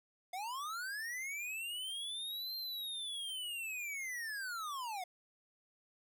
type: linear two-way sweep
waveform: square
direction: up then down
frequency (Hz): 700 to 4186 to 700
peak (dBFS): -40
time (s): 0.33-5.04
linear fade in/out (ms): 5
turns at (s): 2.56
effects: none